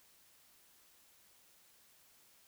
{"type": "silence", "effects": ["white hiss -66 dBFS RMS until 2.47 s"]}